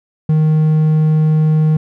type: tone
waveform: triangle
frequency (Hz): 155.56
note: D#3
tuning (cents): 0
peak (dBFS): -7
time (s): 0.29-1.77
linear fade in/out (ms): 5
effects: none